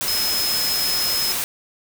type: tone in noise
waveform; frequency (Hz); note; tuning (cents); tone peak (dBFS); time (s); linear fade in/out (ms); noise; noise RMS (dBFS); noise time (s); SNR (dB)
sine; 5140; E8; -45; -21; 0.08-1.32; 0; white; -24; 0.01-1.44; 0
effects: none